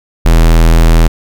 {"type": "tone", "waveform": "square", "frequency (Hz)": 41.07, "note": "E1", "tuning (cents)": -6, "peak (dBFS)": -4, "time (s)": [0.25, 1.08], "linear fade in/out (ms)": 10, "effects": []}